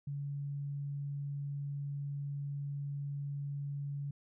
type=tone; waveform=sine; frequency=142 Hz; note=C#3; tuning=42 cents sharp; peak=-36 dBFS; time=0.07-4.11 s; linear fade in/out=5 ms; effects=none